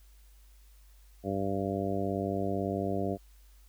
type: harmonic tone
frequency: 98 Hz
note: G2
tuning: in tune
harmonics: 1 / 2 / 3 / 4 / 5 / 6 / 7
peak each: -37 / -35 / -36 / -36 / -39 / -38 / -37 dBFS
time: 1.23-3.18 s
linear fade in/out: 50 ms
effects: added 50 Hz sine -54 dBFS peak until 3.68 s + white hiss -66 dBFS RMS until 3.68 s